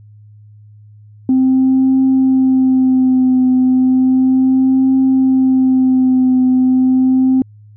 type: tone with vibrato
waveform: sine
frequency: 259.7 Hz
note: C4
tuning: 13 cents flat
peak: -7 dBFS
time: 1.29-7.42 s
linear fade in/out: 2 ms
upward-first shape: triangle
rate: 0.34 Hz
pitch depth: 30 cents each way
effects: tanh soft clip ceiling -5 dBFS + added 105 Hz sine -38 dBFS peak until 7.76 s